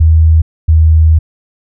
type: tone pair in turn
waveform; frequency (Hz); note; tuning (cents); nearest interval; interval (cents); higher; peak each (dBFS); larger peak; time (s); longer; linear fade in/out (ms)
sine; 80 / 79.54; D#2 / D#2; +49 / +39; unison; 10; first; -3; neither; 0-0.42 / 0.68-1.19; second; 10
effects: none